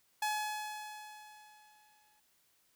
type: tone with exponential decay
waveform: sawtooth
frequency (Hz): 849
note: G#5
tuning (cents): +38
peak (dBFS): -27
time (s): 0.22-2.2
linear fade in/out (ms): 5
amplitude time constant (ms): 430
effects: white hiss -72 dBFS RMS until 2.75 s